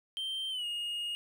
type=tone with pitch glide; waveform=triangle; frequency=3136 to 2859 Hz; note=G7 to F7; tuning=0 to +40 cents; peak=-32 dBFS; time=0.17-1.15 s; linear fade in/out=0 ms; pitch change=-160 cents; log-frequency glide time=0.5-0.65 s; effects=none